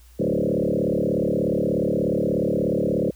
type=tone with frequency modulation; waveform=sine; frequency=350.1 Hz; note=F4; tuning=4 cents sharp; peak=-19 dBFS; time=0.19-3.11 s; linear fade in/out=10 ms; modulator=36.7 Hz; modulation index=5.7; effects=added 60 Hz sine -47 dBFS peak until 3.15 s + white hiss -57 dBFS RMS until 3.15 s